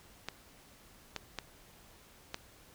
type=clicks; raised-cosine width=0.2 ms; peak=-19 dBFS; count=4; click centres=0.286 / 1.163 / 1.387 / 2.344 s; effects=pink hiss -59 dBFS RMS until 2.74 s